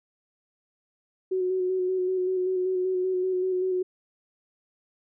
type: tone with vibrato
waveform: sine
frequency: 370 Hz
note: F#4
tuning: in tune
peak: -23 dBFS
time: 1.31-3.83 s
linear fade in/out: 10 ms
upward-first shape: square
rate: 5.2 Hz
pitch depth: 20 cents each way
effects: none